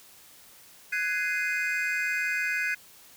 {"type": "chord", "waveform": "triangle", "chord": "Ab dominant seventh", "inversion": "third", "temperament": "just", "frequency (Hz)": [1495.1, 1661.2, 2077, 2492], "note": ["Gb6", "Ab6", "C7", "Eb7"], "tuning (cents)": [18, 0, -13, 2], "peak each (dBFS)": -30, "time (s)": [0.92, 2.75], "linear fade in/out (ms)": 10, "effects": ["white hiss -53 dBFS RMS until 3.16 s"]}